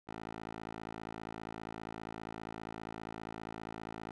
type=tone with band-pass filter; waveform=10% pulse; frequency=55 Hz; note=A1; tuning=in tune; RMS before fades=-45 dBFS; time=0.07-4.12 s; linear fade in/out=20 ms; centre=830 Hz; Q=0.56; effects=none